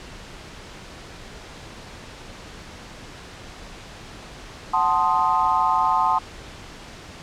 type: chord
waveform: sine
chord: F# diminished seventh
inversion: none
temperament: equal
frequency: 740 / 880 / 1046.5 / 1244.5 Hz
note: F#5 / A5 / C6 / Eb6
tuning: 0 / 0 / 0 / 0 cents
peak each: -25 / -21 / -21 / -25 dBFS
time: 4.73-6.19 s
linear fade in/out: 10 ms
effects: pink hiss -40 dBFS RMS until 7.22 s + low-pass 6000 Hz 12 dB/octave

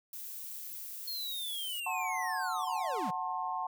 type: noise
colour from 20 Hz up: violet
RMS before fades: -43 dBFS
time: 0.13-1.8 s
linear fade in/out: 2 ms
type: linear sweep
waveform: square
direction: down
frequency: 4310 to 146.4 Hz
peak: -37 dBFS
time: 1.07-3.11 s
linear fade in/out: 10 ms
type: chord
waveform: sine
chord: F# diminished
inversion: none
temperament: just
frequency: 740 / 888 / 1065.6 Hz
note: F#5 / A5 / C6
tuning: 0 / +16 / +31 cents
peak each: -37 dBFS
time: 1.86-3.67 s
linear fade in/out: 5 ms
effects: none

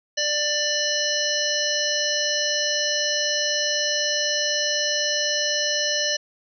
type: harmonic tone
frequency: 592 Hz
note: D5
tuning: 14 cents sharp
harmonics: 1 / 3 / 5 / 7 / 9 / 10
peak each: -28 / -28 / -28 / -28 / -28 / -28 dBFS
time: 0.17-6.17 s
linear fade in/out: 10 ms
effects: none

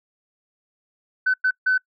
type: tone bursts at uneven times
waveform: sine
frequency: 1513 Hz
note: F#6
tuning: 38 cents sharp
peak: -15 dBFS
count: 3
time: 1.26-1.34 / 1.44-1.51 / 1.66-1.78 s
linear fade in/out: 10 ms
effects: noise-tail reverb RT60 0.1 s tail -25 dB re dry + tanh soft clip ceiling -12 dBFS

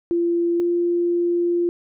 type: tone pair in turn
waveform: sine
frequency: 342.6 / 346.8 Hz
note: F4 / F4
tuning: -33 / -12 cents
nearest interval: unison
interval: 21 cents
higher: second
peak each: -17 dBFS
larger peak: neither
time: 0.11-0.6 / 0.6-1.69 s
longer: second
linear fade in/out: 0 ms
effects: none

